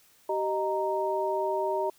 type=tone cluster; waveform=sine; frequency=385.7 / 620 / 930 Hz; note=G4 / D#5 / A#5; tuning=-28 / -6 / -4 cents; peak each=-30 dBFS; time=0.29-1.9 s; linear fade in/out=5 ms; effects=white hiss -61 dBFS RMS until 1.98 s